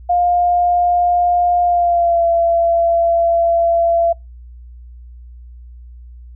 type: tone with pitch glide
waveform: sine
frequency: 706 to 676.8 Hz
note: F5 to E5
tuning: +19 to +45 cents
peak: -11 dBFS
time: 0.09-4.13 s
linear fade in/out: 10 ms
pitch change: -74 cents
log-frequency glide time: 1.63-2.25 s
effects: noise-tail reverb RT60 0.2 s tail -26 dB re dry + added 60 Hz sine -34 dBFS peak until 6.35 s